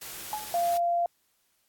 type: noise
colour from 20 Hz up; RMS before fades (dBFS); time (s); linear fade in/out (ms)
white; -40; 0.01-0.78; 10
type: tone with exponential decay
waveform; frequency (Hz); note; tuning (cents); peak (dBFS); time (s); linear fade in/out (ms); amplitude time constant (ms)
sine; 850; G#5; +40; -26; 0.33-0.56; 1; 48
type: tone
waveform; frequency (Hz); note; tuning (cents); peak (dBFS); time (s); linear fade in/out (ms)
sine; 691; F5; -19; -23; 0.54-1.06; 2
effects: white hiss -71 dBFS RMS until 1.68 s + AAC 64 kbps